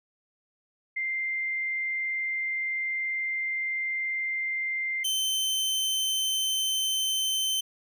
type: tone pair in turn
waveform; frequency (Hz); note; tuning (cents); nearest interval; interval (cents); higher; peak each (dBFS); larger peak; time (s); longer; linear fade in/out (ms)
sine / sawtooth; 2093 / 3084; C7 / G7; 0 / -29; perfect fifth; 671; second; -27 / -22; second; 0.96-5.04 / 5.04-7.61; first; 10
effects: none